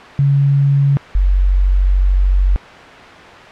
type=tone pair in turn; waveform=sine; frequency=140 / 46.72 Hz; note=C#3 / F#1; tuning=+18 / +18 cents; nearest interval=octave + perfect fifth; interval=1900 cents; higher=first; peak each=-9 dBFS; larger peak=neither; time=0.19-0.97 / 1.15-2.56 s; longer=second; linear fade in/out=0 ms; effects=white hiss -34 dBFS RMS until 3.51 s + low-pass 2000 Hz 12 dB/octave